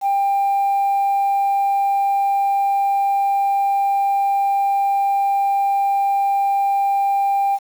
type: tone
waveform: sine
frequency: 794 Hz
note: G5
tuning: 22 cents sharp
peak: -13 dBFS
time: 0.01-7.59 s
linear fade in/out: 50 ms
effects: tanh soft clip ceiling -13 dBFS + 7-bit